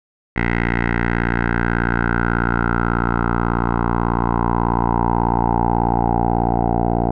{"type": "tone with low-pass filter sweep", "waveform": "10% pulse", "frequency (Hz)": 58.27, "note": "A#1", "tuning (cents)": 0, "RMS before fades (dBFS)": -18, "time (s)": [0.36, 7.11], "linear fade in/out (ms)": 5, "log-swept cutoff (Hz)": [2000, 690], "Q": 5.3, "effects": []}